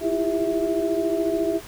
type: tone cluster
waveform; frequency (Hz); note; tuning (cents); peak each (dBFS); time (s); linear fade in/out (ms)
sine; 327.2 / 341.3 / 400.4 / 656; E4 / F4 / G4 / E5; -13 / -40 / +37 / -9; -26; 0-1.61; 50
effects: pink hiss -42 dBFS RMS until 1.67 s